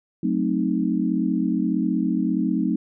sine chord, F# diminished seventh, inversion none, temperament equal, 185 / 220 / 261.6 / 311.1 Hz, F#3 / A3 / C4 / Eb4, 0 / 0 / 0 / 0 cents, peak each -25 dBFS, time 0.23-2.76 s, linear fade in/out 5 ms, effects none

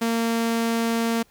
sawtooth tone, 229.6 Hz, A#3, 26 cents flat, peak -17 dBFS, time 0.01-1.23 s, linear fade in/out 10 ms, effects pink hiss -59 dBFS RMS until 1.3 s

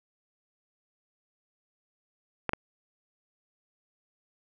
clicks, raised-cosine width 0.5 ms, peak -12 dBFS, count 2, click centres 2.493 / 2.534 s, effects none

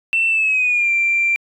sine tone with pitch glide, 2682 to 2362 Hz, E7 to D7, +29 to +9 cents, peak -13 dBFS, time 0.13-1.36 s, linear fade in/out 0 ms, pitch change -220 cents, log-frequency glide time 0.28-0.91 s, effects tanh soft clip ceiling -9 dBFS

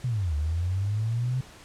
sine linear two-way sweep, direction down then up, 130.81 to 72.2 to 130.81 Hz, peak -24 dBFS, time 0.04-1.41 s, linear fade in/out 5 ms, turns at 0.35 s, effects pink hiss -49 dBFS RMS until 1.64 s + low-pass 9000 Hz 12 dB/octave

